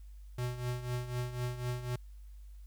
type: tone with tremolo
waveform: square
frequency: 123.47 Hz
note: B2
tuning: in tune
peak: -32 dBFS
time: 0.38-1.96 s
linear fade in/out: 5 ms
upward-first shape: triangle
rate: 4 Hz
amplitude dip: 75%
effects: added 50 Hz sine -47 dBFS peak until 2.66 s + white hiss -72 dBFS RMS until 2.66 s